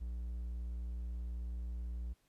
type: tone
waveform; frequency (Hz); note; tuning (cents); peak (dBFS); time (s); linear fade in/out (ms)
triangle; 59.3; A#1; +30; -36; 0-2.14; 20
effects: pink hiss -75 dBFS RMS until 2.28 s + resampled to 32000 Hz